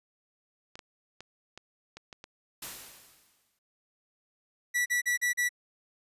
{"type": "clicks", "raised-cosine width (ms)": 0.2, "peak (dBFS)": -27, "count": 7, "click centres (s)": [0.755, 0.792, 1.206, 1.576, 1.97, 2.128, 2.241]}
{"type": "noise with exponential decay", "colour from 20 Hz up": "white", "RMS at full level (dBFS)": -38, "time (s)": [2.62, 3.59], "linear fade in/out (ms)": 5, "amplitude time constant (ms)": 210}
{"type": "tone bursts", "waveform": "45% pulse", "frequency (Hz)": 1952, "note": "B6", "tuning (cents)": -21, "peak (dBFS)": -25, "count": 5, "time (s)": [4.74, 5.492], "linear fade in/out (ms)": 20, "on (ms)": 120, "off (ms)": 38}
{"effects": ["resampled to 32000 Hz"]}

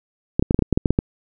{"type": "clicks", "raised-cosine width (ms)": 3, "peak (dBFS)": -3, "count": 11, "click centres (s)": [0.395, 0.425, 0.509, 0.545, 0.591, 0.623, 0.727, 0.775, 0.858, 0.906, 0.989], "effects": []}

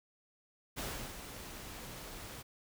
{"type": "noise with ADSR envelope", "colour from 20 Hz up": "pink", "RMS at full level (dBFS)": -39, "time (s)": [0.76, 2.43], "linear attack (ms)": 28, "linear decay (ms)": 350, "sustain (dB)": -8, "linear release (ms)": 19, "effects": []}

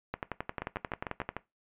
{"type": "two click trains", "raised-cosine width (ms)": 0.5, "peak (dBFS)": [-18, -19], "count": [14, 6], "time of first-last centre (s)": [[0.14, 1.29], [0.62, 1.366]], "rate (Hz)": [11.3, 6.7], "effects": ["noise-tail reverb RT60 0.2 s tail -18 dB re dry", "resampled to 8000 Hz"]}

